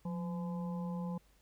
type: harmonic tone with a mistuned harmonic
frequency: 170 Hz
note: F3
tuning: 46 cents flat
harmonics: 1 / 3 / 5 / 6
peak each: -36 / -47 / -50 / -52 dBFS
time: 0.05-1.18 s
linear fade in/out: 5 ms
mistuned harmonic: 1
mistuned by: +78 cents
effects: added 50 Hz sine -67 dBFS peak until 1.41 s + pink hiss -70 dBFS RMS until 1.41 s